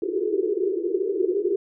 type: band-pass noise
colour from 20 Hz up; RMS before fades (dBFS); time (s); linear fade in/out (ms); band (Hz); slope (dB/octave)
pink; -24; 0.02-1.56; 2; 350 to 430; 96
effects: none